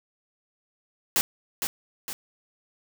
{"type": "noise with echo", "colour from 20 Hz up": "white", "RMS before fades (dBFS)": -22, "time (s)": [1.16, 1.21], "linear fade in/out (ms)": 0, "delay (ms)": 460, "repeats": 2, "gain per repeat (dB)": -6, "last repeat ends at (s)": 2.13, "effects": []}